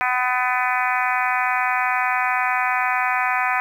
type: harmonic tone with a mistuned harmonic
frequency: 251.1 Hz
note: B3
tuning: 29 cents sharp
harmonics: 3 / 4 / 5 / 6 / 7 / 8 / 9 / 10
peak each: -24 / -25 / -26 / -27 / -27 / -28 / -29 / -29 dBFS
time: 0.01-3.6 s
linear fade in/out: 0 ms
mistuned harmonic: 10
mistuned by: -24 cents
effects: 8-bit